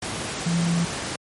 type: tone in noise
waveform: sine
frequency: 170 Hz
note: F3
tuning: 46 cents flat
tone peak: -19 dBFS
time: 0.46-0.85 s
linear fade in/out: 5 ms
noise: pink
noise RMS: -29 dBFS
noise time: 0.02-1.16 s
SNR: +7 dB
effects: high-pass 100 Hz 12 dB/octave + MP3 48 kbps